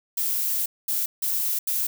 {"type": "noise bursts at uneven times", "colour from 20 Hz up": "violet", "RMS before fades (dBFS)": -25, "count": 4, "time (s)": [[0.17, 0.66], [0.88, 1.06], [1.22, 1.59], [1.67, 1.87]], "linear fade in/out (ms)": 5, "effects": []}